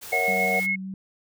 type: noise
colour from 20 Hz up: white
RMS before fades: -39 dBFS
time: 0.01-0.67 s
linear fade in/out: 20 ms
type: chord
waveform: sine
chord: F# dominant seventh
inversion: first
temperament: equal with one note detuned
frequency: 466.2 / 554.4 / 652.4 / 740 Hz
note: A#4 / C#5 / E5 / F#5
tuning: 0 / 0 / -18 / 0 cents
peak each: -30 / -31 / -31 / -27 dBFS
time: 0.12-0.6 s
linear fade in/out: 5 ms
type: tone with tremolo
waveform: sine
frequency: 2175 Hz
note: C#7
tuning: 33 cents flat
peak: -21 dBFS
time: 0.12-0.76 s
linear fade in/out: 10 ms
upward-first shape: sine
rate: 7.3 Hz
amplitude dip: 30%
type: tone with vibrato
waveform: sine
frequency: 190.3 Hz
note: F#3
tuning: 49 cents sharp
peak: -31 dBFS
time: 0.28-0.94 s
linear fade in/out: 2 ms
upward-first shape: square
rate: 5.3 Hz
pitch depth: 9 cents each way
effects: none